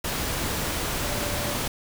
sine tone in noise, 584 Hz, D5, 10 cents flat, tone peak -36 dBFS, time 1.02-1.56 s, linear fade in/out 5 ms, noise pink, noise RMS -28 dBFS, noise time 0.04-1.68 s, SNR -11 dB, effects none

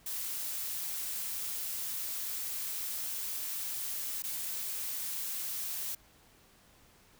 blue noise with dropouts, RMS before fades -37 dBFS, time 0.06-5.95 s, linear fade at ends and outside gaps 5 ms, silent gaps 4.223-4.237 s, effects pink hiss -62 dBFS RMS until 7.19 s

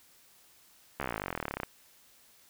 slowing click train, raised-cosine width 0.5 ms, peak -18 dBFS, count 30, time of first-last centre 1-1.633 s, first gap 14 ms, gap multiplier 1.03, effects white hiss -61 dBFS RMS until 2.49 s

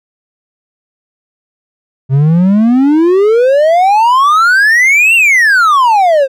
triangle exponential two-way sweep, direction up then down, 130 to 2794 to 517 Hz, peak -3 dBFS, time 2.09-6.28 s, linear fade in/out 50 ms, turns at 5.15 s, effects none

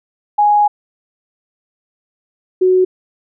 sine tone pair in turn, 830.6 / 370 Hz, G#5 / F#4, 0 / 0 cents, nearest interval octave + major second, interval 1400 cents, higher first, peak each -8 dBFS, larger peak neither, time 0.38-0.68 / 2.61-2.85 s, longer first, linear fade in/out 10 ms, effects none

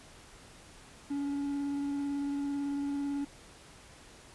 triangle tone with vibrato, 282.9 Hz, C#4, 35 cents sharp, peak -29 dBFS, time 1.1-3.25 s, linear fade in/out 10 ms, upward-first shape triangle, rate 18 Hz, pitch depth 15 cents each way, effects pink hiss -54 dBFS RMS until 4.34 s + resampled to 24000 Hz

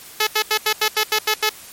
5% pulse tone bursts, 430 Hz, A4, 40 cents flat, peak -4 dBFS, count 9, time 0.2-1.494 s, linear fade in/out 5 ms, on 70 ms, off 83 ms, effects white hiss -40 dBFS RMS until 1.72 s + MP3 64 kbps

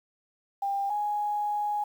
sine tone pair in turn, 796 / 831.6 Hz, G5 / G#5, +26 / +2 cents, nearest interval minor second, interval 76 cents, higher second, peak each -26 dBFS, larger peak neither, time 0.62-0.9 / 0.9-1.84 s, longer second, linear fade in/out 5 ms, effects 9-bit

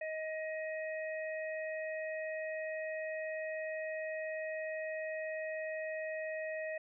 harmonic tone, 629 Hz, D#5, 19 cents sharp, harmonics 1 / 3 / 4, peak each -38 / -43 / -49 dBFS, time 0.01-6.78 s, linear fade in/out 5 ms, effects none

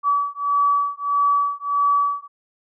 sine beating tone pair, 1144 / 1145.6 Hz, D6 / D6, -46 / -43 cents, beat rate 1.6 Hz, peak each -20 dBFS, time 0.03-2.28 s, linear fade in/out 50 ms, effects none

